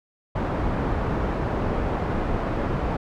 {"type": "low-pass noise", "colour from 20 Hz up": "pink", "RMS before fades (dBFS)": -25, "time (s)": [0.35, 2.97], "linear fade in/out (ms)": 10, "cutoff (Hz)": 1100, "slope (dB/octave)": 12, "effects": []}